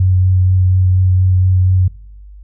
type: tone with vibrato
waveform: sine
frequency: 92.5 Hz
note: F#2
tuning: in tune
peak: -8 dBFS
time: 0-1.88 s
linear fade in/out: 5 ms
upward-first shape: sine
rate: 4.2 Hz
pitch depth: 13 cents each way
effects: noise-tail reverb RT60 0.7 s tail -23 dB re dry + added 50 Hz sine -33 dBFS peak until 2.43 s